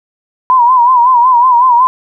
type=tone with vibrato; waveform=sine; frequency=988 Hz; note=B5; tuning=in tune; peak=-4 dBFS; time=0.5-1.87 s; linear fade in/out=0 ms; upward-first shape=sine; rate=5.4 Hz; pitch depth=89 cents each way; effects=none